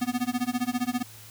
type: tone with tremolo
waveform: square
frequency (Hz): 246.9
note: B3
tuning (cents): 0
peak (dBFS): -23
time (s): 0.01-1.03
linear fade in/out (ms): 10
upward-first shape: sine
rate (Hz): 15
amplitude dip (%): 100
effects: added 109 Hz sine -50 dBFS peak until 1.3 s + white hiss -48 dBFS RMS until 1.3 s